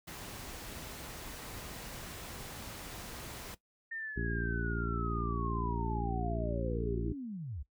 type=noise; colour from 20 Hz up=pink; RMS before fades=-45 dBFS; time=0.07-3.55 s; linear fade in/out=10 ms
type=linear sweep; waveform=sine; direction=down; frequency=1827 to 58 Hz; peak=-38 dBFS; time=3.91-7.63 s; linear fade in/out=10 ms
type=harmonic tone; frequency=57.5 Hz; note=A#1; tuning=23 cents flat; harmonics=1 / 2 / 3 / 4 / 5 / 6 / 7; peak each=-36 / -39 / -41 / -42 / -43 / -44 / -44 dBFS; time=4.16-7.13 s; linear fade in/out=10 ms
effects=noise-tail reverb RT60 0.1 s tail -17 dB re dry